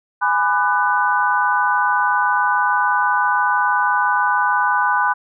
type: chord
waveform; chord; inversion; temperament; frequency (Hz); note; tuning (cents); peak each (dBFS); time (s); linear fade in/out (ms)
sine; G# half-diminished seventh; none; just; 830.6 / 996.7 / 1196.1 / 1495.1; G#5 / B5 / D6 / F#6; 0 / +16 / +31 / +18; -21 / -18 / -23 / -19; 0.21-5.14; 20
effects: none